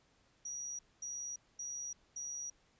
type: tone bursts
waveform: sine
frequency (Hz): 5780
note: F#8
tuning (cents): -41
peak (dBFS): -40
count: 4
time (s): 0.45-2.5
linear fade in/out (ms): 5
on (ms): 340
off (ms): 230
effects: pink hiss -71 dBFS RMS until 2.79 s + resampled to 16000 Hz